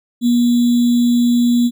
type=tone with sample-and-hold; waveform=sine; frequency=240.1 Hz; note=B3; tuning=49 cents flat; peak=-10 dBFS; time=0.21-1.71 s; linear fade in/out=50 ms; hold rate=3675 Hz; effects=none